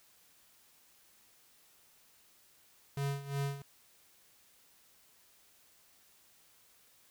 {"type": "tone with tremolo", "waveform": "square", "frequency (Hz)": 140, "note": "C#3", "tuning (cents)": 18, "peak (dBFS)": -32, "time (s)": [2.97, 3.62], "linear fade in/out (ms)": 2, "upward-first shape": "sine", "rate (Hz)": 2.8, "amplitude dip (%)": 80, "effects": ["white hiss -65 dBFS RMS until 7.1 s"]}